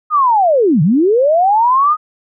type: linear two-way sweep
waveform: sine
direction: down then up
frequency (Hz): 1262 to 139.4 to 1262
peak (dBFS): -8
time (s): 0.1-1.97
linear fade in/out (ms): 50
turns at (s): 0.82
effects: none